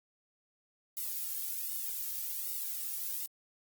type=noise with flanger; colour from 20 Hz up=violet; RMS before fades=-37 dBFS; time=0.97-3.26 s; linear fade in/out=0 ms; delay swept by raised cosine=1.2 to 2.05 ms; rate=1.3 Hz; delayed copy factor=-0.85; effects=Opus 48 kbps